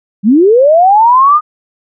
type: linear sweep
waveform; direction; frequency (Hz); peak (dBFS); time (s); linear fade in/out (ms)
sine; up; 185 to 1244.5; -3; 0.23-1.41; 50
effects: none